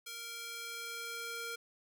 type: tone with high-pass filter sweep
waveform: square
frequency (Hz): 465.1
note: A#4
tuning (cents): -4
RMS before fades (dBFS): -43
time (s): 0.06-1.56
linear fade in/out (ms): 10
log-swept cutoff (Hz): 2500 to 1000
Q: 0.74
effects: none